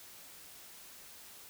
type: silence
effects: white hiss -53 dBFS RMS until 1.49 s